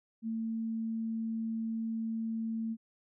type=tone; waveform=sine; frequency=224.8 Hz; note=A3; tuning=37 cents sharp; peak=-32 dBFS; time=0.22-2.77 s; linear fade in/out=50 ms; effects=none